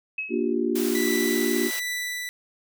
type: tone with exponential decay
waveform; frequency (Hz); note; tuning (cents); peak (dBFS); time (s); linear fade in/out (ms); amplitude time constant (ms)
sine; 2569; E7; -45; -24; 0.18-0.54; 5; 78
type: chord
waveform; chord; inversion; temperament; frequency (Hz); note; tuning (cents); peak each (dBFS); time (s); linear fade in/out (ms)
sine; G minor seventh; first; just; 235.2 / 294 / 352.8 / 392; Bb3 / D4 / F4 / G4; +16 / +2 / +18 / 0; -27 / -28 / -26 / -28; 0.29-1.71; 50
type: high-pass noise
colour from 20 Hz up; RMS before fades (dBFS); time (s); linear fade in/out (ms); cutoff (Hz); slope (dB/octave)
white; -33; 0.75-1.8; 10; 390; 24
type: tone with tremolo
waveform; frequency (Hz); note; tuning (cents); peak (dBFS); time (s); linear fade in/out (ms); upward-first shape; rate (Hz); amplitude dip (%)
sawtooth; 1976; B6; 0; -23; 0.95-2.29; 0; triangle; 1.3; 40
effects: none